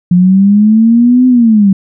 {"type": "linear two-way sweep", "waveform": "sine", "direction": "up then down", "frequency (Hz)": [174.61, 255.9, 189.6], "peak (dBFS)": -3, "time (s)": [0.11, 1.73], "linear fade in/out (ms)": 5, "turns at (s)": 1.27, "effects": []}